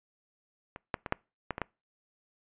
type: clicks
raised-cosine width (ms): 0.5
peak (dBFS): -26 / -14 / -20 / -11 / -16 / -20 / -15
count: 7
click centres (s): 0.761 / 0.942 / 1.062 / 1.124 / 1.507 / 1.581 / 1.617
effects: noise-tail reverb RT60 0.3 s tail -26 dB re dry + resampled to 8000 Hz